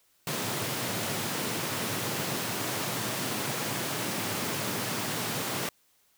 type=high-pass noise; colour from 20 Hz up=pink; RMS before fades=-32 dBFS; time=0.27-5.69 s; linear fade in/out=2 ms; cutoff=100 Hz; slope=96 dB/octave; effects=white hiss -67 dBFS RMS until 6.17 s